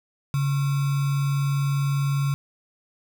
sine tone with sample-and-hold, 140 Hz, C#3, 18 cents sharp, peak -20 dBFS, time 0.34-2.34 s, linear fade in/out 0 ms, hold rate 1225 Hz, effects none

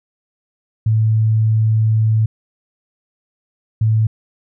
sine tone pair in turn, 110 / 110 Hz, A2 / A2, 0 / 0 cents, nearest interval unison, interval 0 cents, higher neither, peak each -11 dBFS, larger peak neither, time 0.86-2.26 / 3.81-4.07 s, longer first, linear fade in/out 5 ms, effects none

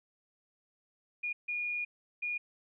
sine tone bursts at uneven times, 2437 Hz, D#7, 37 cents flat, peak -32 dBFS, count 3, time 1.23-1.33 / 1.48-1.85 / 2.22-2.38 s, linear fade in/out 10 ms, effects none

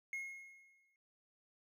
triangle tone with exponential decay, 2159 Hz, C#7, 46 cents flat, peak -36 dBFS, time 0.13-0.96 s, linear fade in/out 1 ms, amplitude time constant 180 ms, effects none

